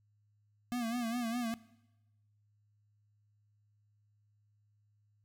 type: tone with vibrato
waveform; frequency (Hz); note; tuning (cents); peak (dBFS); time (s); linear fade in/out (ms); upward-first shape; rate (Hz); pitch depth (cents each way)
square; 235.9; A#3; +21; -34; 0.72-1.54; 0; sine; 4.9; 82
effects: noise-tail reverb RT60 1.0 s tail -20 dB re dry + added 104 Hz sine -69 dBFS peak until 5.24 s